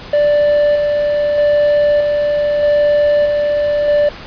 triangle tone with tremolo, 587.3 Hz, D5, in tune, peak -7 dBFS, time 0.13-4.09 s, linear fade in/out 5 ms, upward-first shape square, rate 0.8 Hz, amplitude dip 30%, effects pink hiss -32 dBFS RMS until 4.26 s + resampled to 11025 Hz

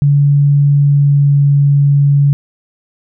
sine tone with pitch glide, 143 to 142.01 Hz, D3 to C#3, -46 to +42 cents, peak -6 dBFS, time 0.02-2.33 s, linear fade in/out 0 ms, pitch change -12 cents, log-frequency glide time 0.78-1.42 s, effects none

